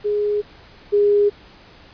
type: tone pair in turn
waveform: sine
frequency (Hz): 415.3 / 410.1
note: G#4 / G#4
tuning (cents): 0 / -22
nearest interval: unison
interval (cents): 22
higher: first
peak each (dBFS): -17 / -12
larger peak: second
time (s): 0.04-0.42 / 0.92-1.3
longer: neither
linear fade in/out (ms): 20
effects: pink hiss -46 dBFS RMS until 1.93 s + resampled to 11025 Hz